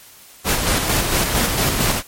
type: noise with tremolo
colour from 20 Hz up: pink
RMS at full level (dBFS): -17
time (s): 0.44-2.03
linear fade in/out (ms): 50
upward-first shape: square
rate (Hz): 4.4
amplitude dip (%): 35
effects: white hiss -44 dBFS RMS until 2.07 s + MP3 64 kbps